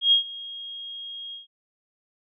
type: tone with ADSR envelope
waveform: sine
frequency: 3263 Hz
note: G#7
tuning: 31 cents flat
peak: -13 dBFS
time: 0.01-1.47 s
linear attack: 110 ms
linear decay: 110 ms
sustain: -21 dB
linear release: 140 ms
effects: none